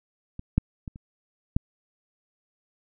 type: clicks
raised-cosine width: 5 ms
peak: -23 / -7 / -23 / -30 / -9 dBFS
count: 5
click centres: 0.394 / 0.58 / 0.878 / 0.959 / 1.565 s
effects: none